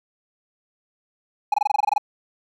triangle tone bursts, 830.6 Hz, G#5, in tune, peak -13 dBFS, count 11, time 1.52-1.981 s, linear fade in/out 5 ms, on 21 ms, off 23 ms, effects none

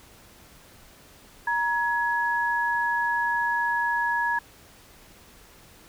sine tone pair together, 944 / 1680.5 Hz, A#5 / G#6, +22 / +20 cents, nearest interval minor seventh, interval 998 cents, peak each -25 dBFS, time 1.47-4.39 s, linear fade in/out 5 ms, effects pink hiss -52 dBFS RMS until 5.88 s

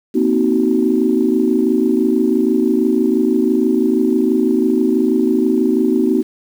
sine chord, C half-diminished seventh, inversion third, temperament just, 235.5 / 261.6 / 314 / 376.7 Hz, Bb3 / C4 / Eb4 / Gb4, +18 / 0 / +16 / +31 cents, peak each -17 dBFS, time 0.14-6.23 s, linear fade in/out 20 ms, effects tanh soft clip ceiling -1 dBFS + 7-bit

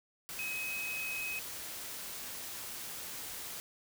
sine tone in noise, 2541 Hz, D#7, 36 cents sharp, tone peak -36 dBFS, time 0.39-1.39 s, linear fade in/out 0 ms, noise white, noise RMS -43 dBFS, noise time 0.29-3.6 s, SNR +4 dB, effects none

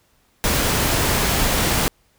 pink noise, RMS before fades -19 dBFS, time 0.44-1.88 s, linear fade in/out 0 ms, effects pink hiss -61 dBFS RMS until 2.18 s

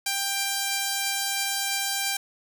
5% pulse tone pair together, 790 / 2367 Hz, G5 / D7, +13 / +13 cents, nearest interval octave + perfect fifth, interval 1900 cents, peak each -14 / -24 dBFS, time 0.06-2.17 s, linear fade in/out 5 ms, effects none

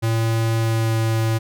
square tone with pitch glide, 113.3 to 112.32 Hz, A#2 to A2, -49 to +36 cents, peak -18 dBFS, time 0.02-1.39 s, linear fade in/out 20 ms, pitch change -15 cents, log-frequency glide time 0.59-0.91 s, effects none

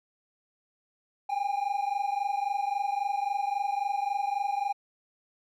triangle tone pair together, 794 / 817.7 Hz, G5 / G#5, +22 / -27 cents, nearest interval minor second, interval 51 cents, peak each -28 dBFS, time 1.29-4.73 s, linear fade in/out 10 ms, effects none

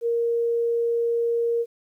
sine tone, 467.4 Hz, A#4, 5 cents sharp, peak -20 dBFS, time 0.01-1.66 s, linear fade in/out 50 ms, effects 10-bit

